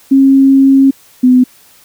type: tone pair in turn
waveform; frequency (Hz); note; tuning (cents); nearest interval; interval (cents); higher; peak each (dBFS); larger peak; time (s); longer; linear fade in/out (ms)
sine; 270.6 / 252.4; C#4 / B3; -42 / +38; minor second; 120; first; -3 / -3; neither; 0.11-0.91 / 1.23-1.44; first; 10
effects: white hiss -44 dBFS RMS until 1.84 s